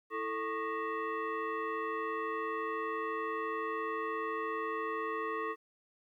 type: tone with frequency modulation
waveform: sine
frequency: 329.6 Hz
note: E4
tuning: in tune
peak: -33 dBFS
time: 0.1-5.56 s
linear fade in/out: 50 ms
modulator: 771 Hz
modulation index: 1.9
effects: 12-bit